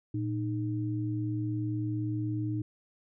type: tone pair together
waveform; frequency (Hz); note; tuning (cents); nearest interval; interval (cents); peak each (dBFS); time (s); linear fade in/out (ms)
sine; 114.67 / 307.9; A#2 / D#4; -28 / -18; octave + perfect fourth; 1710; -31 / -33; 0.14-2.62; 5
effects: none